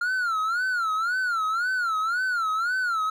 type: tone with vibrato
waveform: triangle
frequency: 1391 Hz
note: F6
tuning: 7 cents flat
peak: -21 dBFS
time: 0.01-3.1 s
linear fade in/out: 5 ms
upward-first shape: sine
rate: 1.9 Hz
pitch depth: 160 cents each way
effects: none